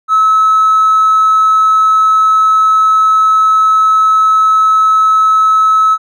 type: tone with hard clipping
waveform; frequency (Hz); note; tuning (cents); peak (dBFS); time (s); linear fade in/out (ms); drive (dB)
sine; 1295; E6; -31; -6; 0.08-5.98; 50; 1
effects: none